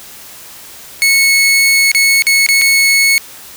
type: tone with dropouts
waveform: sawtooth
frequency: 2199 Hz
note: C#7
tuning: 14 cents flat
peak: -4 dBFS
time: 1.02-3.18 s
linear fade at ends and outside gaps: 0 ms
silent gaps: 1.916-1.948 / 2.222-2.268 / 2.464-2.488 / 2.614-2.618 s
effects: white hiss -34 dBFS RMS until 3.56 s